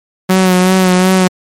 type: tone with vibrato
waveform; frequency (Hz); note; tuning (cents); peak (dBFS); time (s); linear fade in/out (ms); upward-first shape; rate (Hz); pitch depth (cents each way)
sawtooth; 185; F#3; 0; -3; 0.29-1.28; 10; sine; 2.7; 31
effects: MP3 64 kbps

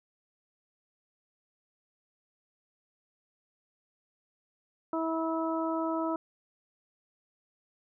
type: harmonic tone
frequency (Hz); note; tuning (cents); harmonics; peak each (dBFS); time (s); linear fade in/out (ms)
324.7; E4; -26; 1 / 2 / 3 / 4; -31 / -34 / -36 / -37; 4.93-6.16; 2
effects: none

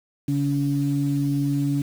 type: tone pair together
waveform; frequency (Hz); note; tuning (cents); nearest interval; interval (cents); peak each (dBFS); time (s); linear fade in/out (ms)
sine; 141.5 / 283.7; C#3 / C#4; +36 / +40; octave; 1204; -22; 0.28-1.82; 5
effects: tanh soft clip ceiling -12 dBFS + 7-bit

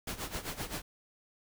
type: noise with tremolo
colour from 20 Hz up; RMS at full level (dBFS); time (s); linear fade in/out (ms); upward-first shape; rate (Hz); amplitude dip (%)
pink; -36; 0.07-0.82; 5; sine; 7.7; 80
effects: none

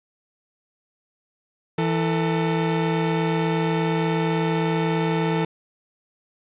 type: tone pair together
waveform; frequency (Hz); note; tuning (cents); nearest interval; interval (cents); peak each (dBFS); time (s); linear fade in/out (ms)
30% pulse; 164.81 / 446.1; E3 / A4; 0 / +24; octave + perfect fourth; 1724; -19 / -22; 1.78-5.45; 5
effects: resampled to 8000 Hz + 9-bit

